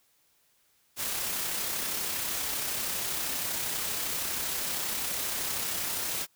white noise with amplitude modulation, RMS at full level -31 dBFS, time 0.96-6.27 s, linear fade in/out 50 ms, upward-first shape sine, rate 32.6 Hz, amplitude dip 25%, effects white hiss -68 dBFS RMS until 6.35 s

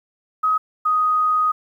sine tone pair in turn, 1266 / 1248.6 Hz, D#6 / D#6, +30 / +6 cents, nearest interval unison, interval 24 cents, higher first, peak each -15 dBFS, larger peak neither, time 0.43-0.58 / 0.85-1.52 s, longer second, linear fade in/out 10 ms, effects 9-bit

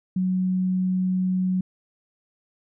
sine tone, 185 Hz, F#3, in tune, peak -20 dBFS, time 0.16-1.61 s, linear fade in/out 5 ms, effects none

